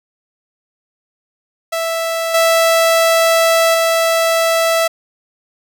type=tone with level steps; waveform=sawtooth; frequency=659.3 Hz; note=E5; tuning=in tune; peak=-13 / -6 / -8 dBFS; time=1.72-4.88 s; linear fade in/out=10 ms; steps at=2.34 / 3.74 s; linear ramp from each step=5 ms; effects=none